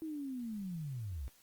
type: linear sweep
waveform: sine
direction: down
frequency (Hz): 324.4 to 57.6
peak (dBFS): -38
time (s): 0.02-1.28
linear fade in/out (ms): 0
effects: white hiss -65 dBFS RMS until 1.42 s + Opus 24 kbps